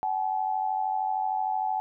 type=tone pair together; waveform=sine; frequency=760 / 853.1 Hz; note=F#5 / G#5; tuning=+46 / +46 cents; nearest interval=major second; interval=200 cents; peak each=-28 dBFS; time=0.03-1.8 s; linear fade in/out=0 ms; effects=none